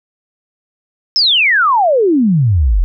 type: exponential sweep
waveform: sine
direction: down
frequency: 5400 to 39.47 Hz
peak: -8 dBFS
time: 1.16-2.84 s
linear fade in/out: 0 ms
effects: none